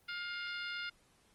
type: harmonic tone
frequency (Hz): 707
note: F5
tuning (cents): +21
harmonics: 2 / 3 / 4 / 5 / 6 / 7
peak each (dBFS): -41 / -45 / -47 / -49 / -51 / -52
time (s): 0.08-0.9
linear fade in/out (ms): 10
effects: pink hiss -69 dBFS RMS until 1.34 s + Opus 24 kbps